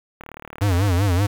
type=click train; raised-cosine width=0.5 ms; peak=-21 dBFS; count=26; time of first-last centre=0.21-0.877 s; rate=37.5 Hz
type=tone with vibrato; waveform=square; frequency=94.3 Hz; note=F#2; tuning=33 cents sharp; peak=-17 dBFS; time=0.61-1.27 s; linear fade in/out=10 ms; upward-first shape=sine; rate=5.2 Hz; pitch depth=160 cents each way
effects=7-bit